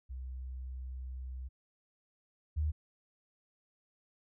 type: tone pair in turn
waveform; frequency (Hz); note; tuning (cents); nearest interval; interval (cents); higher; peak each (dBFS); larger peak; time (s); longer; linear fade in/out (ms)
sine; 64 / 76.11; C2 / D#2; -38 / -38; minor third; 300; second; -39 / -29; second; 0.09-1.49 / 2.56-2.72; first; 20
effects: none